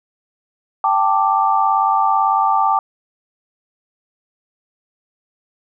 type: chord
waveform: sine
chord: G suspended second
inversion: none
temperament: just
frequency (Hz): 784 / 882 / 1176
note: G5 / A5 / D6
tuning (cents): 0 / +4 / +2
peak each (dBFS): -17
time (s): 0.84-2.79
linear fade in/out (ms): 2
effects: none